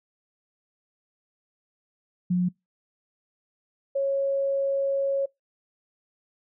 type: tone pair in turn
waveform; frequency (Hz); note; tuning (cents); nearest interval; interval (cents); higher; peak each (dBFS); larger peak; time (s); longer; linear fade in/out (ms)
sine; 179.4 / 550.2; F3 / C#5; +47 / -13; octave + perfect fifth; 1940; second; -20 / -22; first; 2.3-2.49 / 3.95-5.26; second; 10
effects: noise-tail reverb RT60 0.2 s tail -26 dB re dry